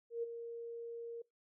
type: tone with ADSR envelope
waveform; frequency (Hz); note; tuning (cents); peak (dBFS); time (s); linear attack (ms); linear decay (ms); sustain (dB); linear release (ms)
sine; 466.2; A#4; 0; -33; 0.1-1.22; 130; 19; -9; 6
effects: noise-tail reverb RT60 0.2 s tail -23 dB re dry